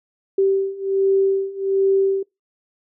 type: beating tone pair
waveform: sine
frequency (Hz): 388.2 / 389.5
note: G4 / G4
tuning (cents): -17 / -11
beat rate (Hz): 1.3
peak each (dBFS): -20 / -18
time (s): 0.38-2.23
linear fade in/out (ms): 5
effects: noise-tail reverb RT60 0.2 s tail -25 dB re dry